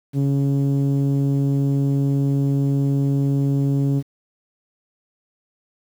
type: tone with low-pass filter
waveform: sawtooth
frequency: 139.1 Hz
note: C#3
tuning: 6 cents sharp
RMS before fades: -19 dBFS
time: 0.13-4.03 s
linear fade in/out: 50 ms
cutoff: 290 Hz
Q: 1.3
effects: 8-bit